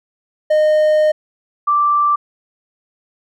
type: tone pair in turn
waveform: triangle / sine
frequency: 614 / 1172.9 Hz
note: D#5 / D6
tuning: -23 / -3 cents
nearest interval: major seventh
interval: 1120 cents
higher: second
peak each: -8 / -11 dBFS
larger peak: first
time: 0.5-1.12 / 1.67-2.16 s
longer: first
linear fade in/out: 10 ms
effects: none